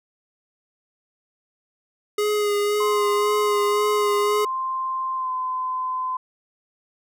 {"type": "tone with vibrato", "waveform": "square", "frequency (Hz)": 415.3, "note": "G#4", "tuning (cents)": 0, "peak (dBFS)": -20, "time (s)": [2.18, 4.45], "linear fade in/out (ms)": 5, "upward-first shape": "sine", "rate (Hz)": 1.9, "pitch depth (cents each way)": 22}
{"type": "tone with pitch glide", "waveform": "sine", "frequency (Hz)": [1046.5, 1025], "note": ["C6", "C6"], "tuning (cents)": [0, -36], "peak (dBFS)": -23, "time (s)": [2.8, 6.17], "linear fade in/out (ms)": 5, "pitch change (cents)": -36, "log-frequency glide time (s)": [5.15, 5.31]}
{"effects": []}